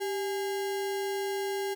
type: tone with sample-and-hold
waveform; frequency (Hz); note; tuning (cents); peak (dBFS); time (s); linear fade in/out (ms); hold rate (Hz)
sine; 392; G4; 0; -29; 0-1.75; 20; 1225
effects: none